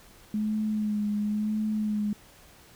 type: tone with vibrato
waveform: sine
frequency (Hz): 211.5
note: G#3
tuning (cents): +32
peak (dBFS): -25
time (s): 0.34-2.13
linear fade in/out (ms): 2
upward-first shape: sine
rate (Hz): 0.96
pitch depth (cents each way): 31
effects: pink hiss -54 dBFS RMS until 2.75 s